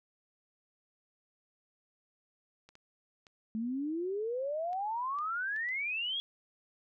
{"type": "clicks", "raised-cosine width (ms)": 0.2, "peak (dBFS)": -38, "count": 7, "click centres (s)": [2.69, 2.754, 3.268, 4.731, 5.187, 5.563, 5.689]}
{"type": "exponential sweep", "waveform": "sine", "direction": "up", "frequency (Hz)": [215.1, 3372], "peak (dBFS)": -32, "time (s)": [3.55, 6.2], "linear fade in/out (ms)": 0}
{"effects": []}